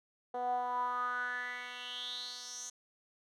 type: tone with band-pass filter sweep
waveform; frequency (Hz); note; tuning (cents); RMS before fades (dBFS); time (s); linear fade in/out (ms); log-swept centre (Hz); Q
10% pulse; 246.9; B3; 0; -38; 0.34-2.7; 5; 620 to 6600; 6.6
effects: none